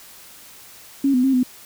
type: tone with pitch steps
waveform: sine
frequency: 275.8 / 251.2 / 267.4 / 252.3 Hz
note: C#4 / B3 / C4 / B3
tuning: -9 / +30 / +38 / +37 cents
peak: -14 dBFS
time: 1.04-1.432 s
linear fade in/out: 5 ms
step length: 98 ms
effects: white hiss -44 dBFS RMS until 1.65 s